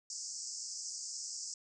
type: band-pass noise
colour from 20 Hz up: pink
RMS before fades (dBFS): -43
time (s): 0.1-1.54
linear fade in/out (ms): 2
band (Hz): 4900 to 8000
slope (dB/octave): 96
effects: none